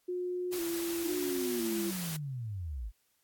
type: tone with vibrato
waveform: sine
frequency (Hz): 349.2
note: F4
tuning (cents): 0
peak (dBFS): -32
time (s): 0.08-1.91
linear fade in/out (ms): 10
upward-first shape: square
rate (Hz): 0.99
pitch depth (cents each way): 52
type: noise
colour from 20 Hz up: white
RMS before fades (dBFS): -40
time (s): 0.52-2.17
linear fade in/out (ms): 10
type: linear sweep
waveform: sine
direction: down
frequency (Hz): 319.8 to 45.28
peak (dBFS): -35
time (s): 1.02-2.92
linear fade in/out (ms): 50
effects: white hiss -74 dBFS RMS until 3.23 s + AAC 64 kbps